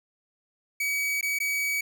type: tone with dropouts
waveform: 45% pulse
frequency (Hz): 2271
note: C#7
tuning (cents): +41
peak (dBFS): -25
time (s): 0.8-1.81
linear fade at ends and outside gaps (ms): 5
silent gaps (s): 1.211-1.227 / 1.388-1.401
effects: none